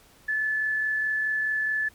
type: tone with amplitude modulation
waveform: sine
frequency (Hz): 1734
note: A6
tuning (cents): -26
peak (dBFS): -22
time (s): 0.28-1.89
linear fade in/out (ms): 10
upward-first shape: sine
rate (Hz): 44.7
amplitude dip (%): 25
effects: pink hiss -56 dBFS RMS until 1.94 s + MP3 96 kbps